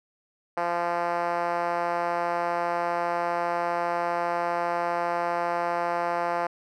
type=tone with band-pass filter; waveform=5% pulse; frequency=172.5 Hz; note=F3; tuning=21 cents flat; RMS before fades=-27 dBFS; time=0.57-6.47 s; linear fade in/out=5 ms; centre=710 Hz; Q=1.6; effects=none